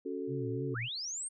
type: chord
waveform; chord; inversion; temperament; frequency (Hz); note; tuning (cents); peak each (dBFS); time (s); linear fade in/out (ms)
sine; F# minor; second; equal; 277.2 / 370 / 440; C#4 / F#4 / A4; 0 / 0 / 0; -39; 0.05-0.75; 10
type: tone with vibrato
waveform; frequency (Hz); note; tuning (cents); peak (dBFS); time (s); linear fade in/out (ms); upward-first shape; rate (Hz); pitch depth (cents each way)
sine; 126.4; B2; +41; -36; 0.27-0.89; 50; sine; 3.3; 150
type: linear sweep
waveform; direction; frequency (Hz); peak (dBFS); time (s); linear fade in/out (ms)
sine; up; 1085 to 8870; -36; 0.74-1.29; 20
effects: none